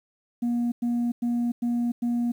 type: tone bursts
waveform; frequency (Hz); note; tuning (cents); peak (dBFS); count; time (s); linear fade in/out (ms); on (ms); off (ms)
sine; 238.7; A#3; +41; -20; 5; 0.42-2.32; 10; 300; 100
effects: tanh soft clip ceiling -21 dBFS + 9-bit